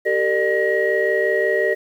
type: tone cluster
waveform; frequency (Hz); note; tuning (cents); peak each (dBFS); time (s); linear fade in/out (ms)
sine; 389.3 / 454.9 / 600 / 1896; G4 / A#4 / D5 / A#6; -12 / -42 / +37 / +29; -21; 0.05-1.75; 20
effects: tanh soft clip ceiling -7 dBFS + 8-bit